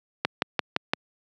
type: click train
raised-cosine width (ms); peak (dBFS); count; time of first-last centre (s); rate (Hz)
0.3; -5; 5; 0.25-0.935; 5.84
effects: high-pass 150 Hz 12 dB/octave